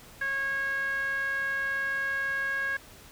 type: tone with band-pass filter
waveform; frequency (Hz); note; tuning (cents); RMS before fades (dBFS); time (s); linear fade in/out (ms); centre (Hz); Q
sawtooth; 547; C#5; -23; -30; 0.21-2.77; 5; 1700; 9.9
effects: pink hiss -51 dBFS RMS until 3.11 s